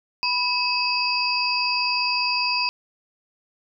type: tone cluster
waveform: sine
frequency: 986 / 2575 / 4750 / 5100 Hz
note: B5 / E7 / D8 / D#8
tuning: -3 / -41 / +19 / +42 cents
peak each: -26 / -25 / -24 / -31 dBFS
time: 0.23-2.69 s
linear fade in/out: 0 ms
effects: none